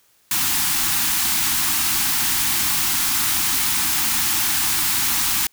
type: band-stop noise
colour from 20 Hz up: white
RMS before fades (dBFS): -20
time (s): 0.31-5.47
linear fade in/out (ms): 2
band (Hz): 350 to 750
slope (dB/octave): 96
effects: white hiss -59 dBFS RMS until 5.52 s